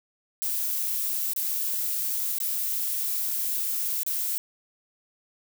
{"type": "noise with dropouts", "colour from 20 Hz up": "violet", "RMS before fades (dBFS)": -28, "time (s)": [0.42, 4.38], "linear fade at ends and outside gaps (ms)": 0, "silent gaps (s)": [[1.334, 1.362], [2.385, 2.402], [3.307, 3.311], [4.033, 4.064]], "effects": []}